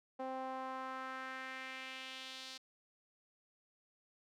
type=tone with band-pass filter sweep; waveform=sawtooth; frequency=261.6 Hz; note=C4; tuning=in tune; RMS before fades=-45 dBFS; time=0.19-2.58 s; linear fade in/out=10 ms; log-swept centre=670 to 4400 Hz; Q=2.1; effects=none